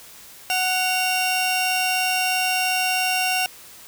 sawtooth tone pair together, 740 / 2763 Hz, F#5 / F7, 0 / -19 cents, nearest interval octave + major seventh, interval 2281 cents, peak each -19 dBFS, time 0.5-3.46 s, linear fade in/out 0 ms, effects white hiss -44 dBFS RMS until 3.87 s

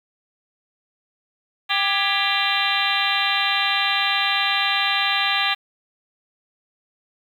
harmonic tone with a mistuned harmonic, 396 Hz, G4, 18 cents sharp, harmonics 2 / 3 / 4 / 5 / 6 / 7 / 8 / 9 / 10, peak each -27 / -27 / -27 / -27 / -27 / -27 / -27 / -27 / -27 dBFS, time 1.69-5.55 s, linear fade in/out 20 ms, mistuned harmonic 4, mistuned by +86 cents, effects 8-bit

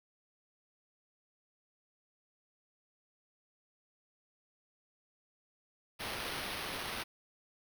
white noise with sample-and-hold, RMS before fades -40 dBFS, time 5.99-7.04 s, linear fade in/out 20 ms, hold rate 7350 Hz, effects none

